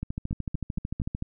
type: two click trains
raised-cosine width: 5 ms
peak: -18 / -19 dBFS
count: 17 / 4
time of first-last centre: 0.03-1.224 / 0.31-1.018 s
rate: 13.4 / 4.24 Hz
effects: none